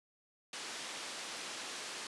white band-pass noise, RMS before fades -44 dBFS, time 0.53-2.07 s, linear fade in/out 2 ms, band 240 to 5800 Hz, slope 12 dB/octave, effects resampled to 24000 Hz

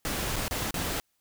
pink noise with dropouts, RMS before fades -31 dBFS, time 0.05-1 s, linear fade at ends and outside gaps 0 ms, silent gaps 0.359-0.364 / 0.481-0.51 / 0.708-0.742 s, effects white hiss -74 dBFS RMS until 1.2 s

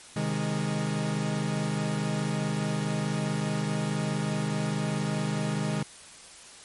40% pulse chord, Ab major, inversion first, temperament equal with one note detuned, 130.81 / 155.56 / 206.2 Hz, C3 / Eb3 / Ab3, 0 / 0 / -12 cents, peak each -33 / -29 / -30 dBFS, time 0.16-5.83 s, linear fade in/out 5 ms, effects white hiss -48 dBFS RMS until 6.64 s + MP3 48 kbps

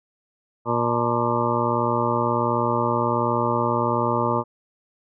harmonic tone with a mistuned harmonic, 118.6 Hz, A#2, 30 cents sharp, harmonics 1 / 2 / 3 / 4 / 5 / 7 / 8 / 9 / 10, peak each -28 / -28 / -28 / -28 / -28 / -28 / -28 / -28 / -28 dBFS, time 0.65-4.44 s, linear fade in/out 50 ms, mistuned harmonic 7, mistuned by +76 cents, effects none

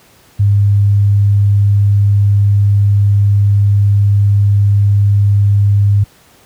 sine tone, 101.3 Hz, G#2, 43 cents flat, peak -6 dBFS, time 0.39-6.04 s, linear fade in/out 10 ms, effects pink hiss -46 dBFS RMS until 6.45 s + high-pass 60 Hz 12 dB/octave

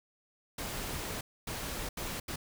pink noise bursts at uneven times, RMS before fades -38 dBFS, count 4, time 0.58-1.21 / 1.47-1.89 / 1.97-2.2 / 2.28-2.36 s, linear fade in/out 5 ms, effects none

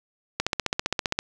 click train, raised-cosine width 0.2 ms, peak -6 dBFS, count 13, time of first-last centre 0.4-1.189 s, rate 15.2 Hz, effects none

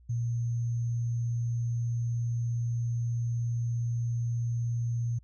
sine tone with sample-and-hold, 117.6 Hz, A#2, 16 cents sharp, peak -27 dBFS, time 0.09-5.19 s, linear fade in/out 10 ms, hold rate 6300 Hz, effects added 60 Hz sine -54 dBFS peak until 5.23 s + resampled to 24000 Hz

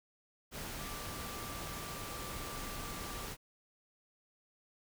sine tone in noise, 1174.7 Hz, D6, in tune, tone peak -49 dBFS, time 0.76-3.29 s, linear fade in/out 50 ms, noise pink, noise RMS -43 dBFS, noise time 0.51-3.37 s, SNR -9 dB, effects none

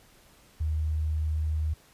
sine tone, 77.6 Hz, D#2, 4 cents flat, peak -25 dBFS, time 0.6-1.74 s, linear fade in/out 10 ms, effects pink hiss -58 dBFS RMS until 1.93 s + resampled to 32000 Hz

